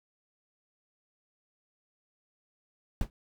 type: noise with exponential decay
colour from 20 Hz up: brown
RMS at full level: -24 dBFS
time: 3.01-3.1 s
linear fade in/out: 1 ms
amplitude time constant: 19 ms
effects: none